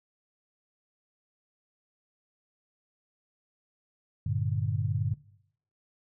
sine chord, G minor, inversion none, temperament equal, 98 / 116.54 / 146.83 Hz, G2 / Bb2 / D3, 0 / 0 / 0 cents, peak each -30 / -31 / -32 dBFS, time 4.26-5.14 s, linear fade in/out 5 ms, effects noise-tail reverb RT60 0.7 s tail -19 dB re dry

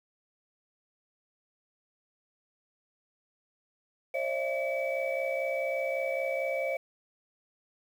sine tone cluster, 539 / 604 / 668 / 2288 Hz, C#5 / D5 / E5 / D7, -49 / +48 / +23 / -46 cents, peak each -31 / -36 / -34 / -35 dBFS, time 4.14-6.77 s, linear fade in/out 5 ms, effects tanh soft clip ceiling -19 dBFS + 9-bit

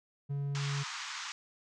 triangle tone, 141.1 Hz, C#3, 31 cents sharp, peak -30 dBFS, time 0.29-0.84 s, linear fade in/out 20 ms
pink band-pass noise, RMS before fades -41 dBFS, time 0.55-1.32 s, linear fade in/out 0 ms, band 950 to 7100 Hz, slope 48 dB/octave
effects none

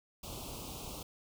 pink band-stop noise, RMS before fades -44 dBFS, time 0.23-1.03 s, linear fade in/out 5 ms, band 1200 to 2600 Hz, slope 48 dB/octave, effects none

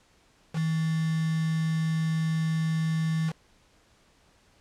sine tone with quantisation, 160.5 Hz, E3, 46 cents flat, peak -24 dBFS, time 0.53-3.33 s, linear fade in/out 50 ms, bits 6, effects pink hiss -62 dBFS RMS until 4.6 s + low-pass 8000 Hz 12 dB/octave

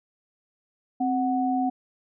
sine tone pair together, 261.6 / 740 Hz, C4 / F#5, 0 / 0 cents, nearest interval octave + tritone, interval 1800 cents, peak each -24 / -25 dBFS, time 1-1.7 s, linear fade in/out 10 ms, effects none

